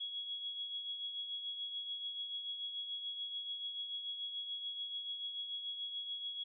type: tone with tremolo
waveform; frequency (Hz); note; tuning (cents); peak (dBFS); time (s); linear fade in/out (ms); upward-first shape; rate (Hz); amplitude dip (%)
sine; 3335; G#7; +7; -37; 0-6.44; 10; triangle; 6.9; 55
effects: none